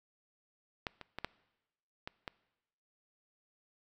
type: clicks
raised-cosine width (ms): 0.3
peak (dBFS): -19 / -29 / -23 / -18 / -24 / -23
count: 6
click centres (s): 0.868 / 1.013 / 1.186 / 1.246 / 2.075 / 2.278
effects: noise-tail reverb RT60 1.0 s tail -22 dB re dry